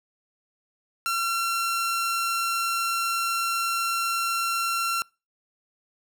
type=tone; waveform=sawtooth; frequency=1362 Hz; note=F6; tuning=44 cents flat; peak=-20 dBFS; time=1.06-5.02 s; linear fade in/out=0 ms; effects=noise-tail reverb RT60 0.3 s tail -26 dB re dry